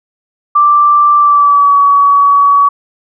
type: tone with pitch glide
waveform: sine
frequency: 1174.7 to 1132.7 Hz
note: D6 to C#6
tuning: 0 to +37 cents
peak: -4 dBFS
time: 0.55-2.69 s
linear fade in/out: 10 ms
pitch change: -63 cents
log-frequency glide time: 1.17-1.77 s
effects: none